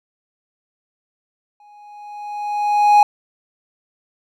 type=tone with exponential growth; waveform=triangle; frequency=830 Hz; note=G#5; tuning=1 cent flat; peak=-4 dBFS; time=1.6-3.03 s; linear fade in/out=2 ms; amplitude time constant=310 ms; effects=none